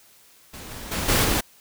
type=noise with level steps; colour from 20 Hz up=pink; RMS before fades=-39 / -37 / -27 / -19 / -22 dBFS; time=0.53-1.41 s; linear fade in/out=10 ms; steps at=0.7 / 0.91 / 1.08 / 1.24 s; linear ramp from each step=10 ms; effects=white hiss -54 dBFS RMS until 1.6 s